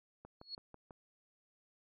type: click train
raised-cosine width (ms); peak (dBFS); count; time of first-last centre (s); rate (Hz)
1; -38; 5; 0.25-0.908; 6.08
type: tone with exponential growth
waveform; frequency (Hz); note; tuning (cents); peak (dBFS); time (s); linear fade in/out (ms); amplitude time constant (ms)
sine; 4342; C#8; -37; -38; 0.4-0.55; 5; 32
effects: none